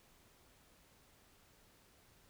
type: silence
effects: pink hiss -67 dBFS RMS until 2.29 s